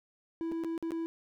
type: tone with dropouts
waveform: triangle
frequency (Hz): 329.6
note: E4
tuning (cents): 0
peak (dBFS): -30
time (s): 0.41-1.06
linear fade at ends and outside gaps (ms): 0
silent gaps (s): 0.516-0.521 / 0.637-0.646 / 0.778-0.826 / 0.907-0.919
effects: none